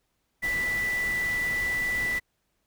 sine tone in noise, 1975.5 Hz, B6, in tune, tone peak -25 dBFS, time 0.42-2.2 s, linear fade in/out 20 ms, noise pink, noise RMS -38 dBFS, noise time 0.42-2.2 s, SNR +10 dB, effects pink hiss -75 dBFS RMS until 2.66 s

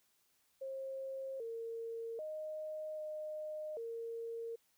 sine tone with pitch steps, 535 / 457.9 / 619 / 614 / 460.3 Hz, C5 / A#4 / D#5 / D#5 / A#4, +38 / -31 / -9 / -23 / -22 cents, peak -40 dBFS, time 0.61-4.56 s, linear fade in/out 10 ms, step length 790 ms, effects white hiss -75 dBFS RMS until 4.77 s

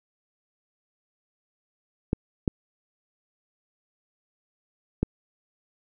clicks, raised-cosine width 3 ms, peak -9 dBFS, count 3, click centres 2.131 / 2.478 / 5.03 s, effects none

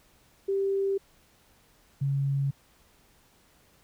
sine tone pair in turn, 392 / 138.59 Hz, G4 / C#3, 0 / 0 cents, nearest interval octave + tritone, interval 1800 cents, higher first, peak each -24 dBFS, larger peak neither, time 0.48-0.98 / 2.01-2.51 s, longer neither, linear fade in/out 10 ms, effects pink hiss -62 dBFS RMS until 3.83 s

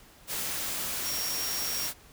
sine tone in noise, 5588 Hz, F8, in tune, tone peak -33 dBFS, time 1.02-1.9 s, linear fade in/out 50 ms, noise white, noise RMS -33 dBFS, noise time 0.27-1.94 s, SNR -3 dB, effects pink hiss -55 dBFS RMS until 2.12 s

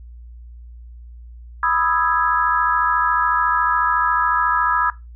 sine chord, E major seventh, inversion second, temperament equal, 987.8 / 1244.5 / 1318.5 / 1661.2 Hz, B5 / D#6 / E6 / G#6, 0 / 0 / 0 / 0 cents, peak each -21 dBFS, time 1.63-4.9 s, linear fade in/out 2 ms, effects noise-tail reverb RT60 0.2 s tail -17 dB re dry + added 59 Hz sine -36 dBFS peak until 5.15 s

